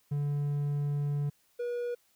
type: tone pair in turn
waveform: triangle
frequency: 144.6 / 482.5 Hz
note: D3 / B4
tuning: -27 / -40 cents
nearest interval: octave + major sixth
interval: 2087 cents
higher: second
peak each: -26 / -29 dBFS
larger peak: first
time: 0.11-1.3 / 1.59-1.95 s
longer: first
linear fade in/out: 10 ms
effects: white hiss -69 dBFS RMS until 2.15 s